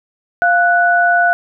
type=tone pair together; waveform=sine; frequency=698.5 / 1480.1 Hz; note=F5 / F#6; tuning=0 / 0 cents; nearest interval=octave + minor second; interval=1300 cents; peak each=-12 dBFS; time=0.42-1.33 s; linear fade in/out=0 ms; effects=none